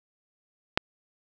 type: click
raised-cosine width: 0.3 ms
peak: -4 dBFS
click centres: 0.775 s
effects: none